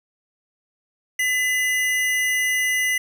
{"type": "tone pair together", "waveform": "square", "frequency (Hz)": [2011, 2861], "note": ["B6", "F7"], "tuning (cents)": [31, 41], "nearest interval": "tritone", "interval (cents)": 610, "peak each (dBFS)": [-20, -30], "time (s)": [1.19, 2.98], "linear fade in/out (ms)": 5, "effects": []}